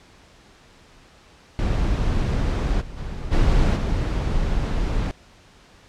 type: noise with level steps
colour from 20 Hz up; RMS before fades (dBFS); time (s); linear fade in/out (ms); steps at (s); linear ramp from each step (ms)
brown; -21 / -36 / -30 / -17 / -22; 1.59-5.11; 0; 2.8 / 2.96 / 3.31 / 3.75; 20
effects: pink hiss -51 dBFS RMS until 5.88 s + low-pass 6000 Hz 12 dB/octave